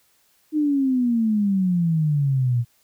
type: exponential sweep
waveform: sine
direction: down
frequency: 311.1 to 116.54 Hz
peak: -17 dBFS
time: 0.52-2.65 s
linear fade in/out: 50 ms
effects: white hiss -62 dBFS RMS until 2.83 s